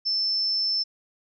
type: tone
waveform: sine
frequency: 5300 Hz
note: E8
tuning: 9 cents sharp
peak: -22 dBFS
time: 0.05-0.84 s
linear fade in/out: 20 ms
effects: none